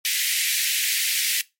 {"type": "high-pass noise", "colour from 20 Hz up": "pink", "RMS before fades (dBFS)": -23, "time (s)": [0.05, 1.41], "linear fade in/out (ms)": 0, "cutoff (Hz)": 1900, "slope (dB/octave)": 48, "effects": ["noise-tail reverb RT60 0.2 s tail -19 dB re dry", "MP3 64 kbps"]}